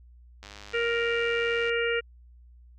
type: click train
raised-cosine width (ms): 0.2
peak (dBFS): -26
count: 130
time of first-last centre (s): 0.43-1.695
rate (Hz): 102
type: harmonic tone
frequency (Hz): 467.7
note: A#4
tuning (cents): +6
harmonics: 1 / 3 / 4 / 5 / 6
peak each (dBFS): -26 / -31 / -32 / -33 / -34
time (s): 0.73-2.01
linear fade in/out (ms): 20
effects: added 60 Hz sine -49 dBFS peak until 2.78 s + MP3 96 kbps